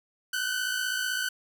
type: tone pair together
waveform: sawtooth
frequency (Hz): 1480 / 1535.8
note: F#6 / G6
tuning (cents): 0 / -36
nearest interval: minor second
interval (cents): 64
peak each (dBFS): -27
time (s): 0.33-1.29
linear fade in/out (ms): 5
effects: none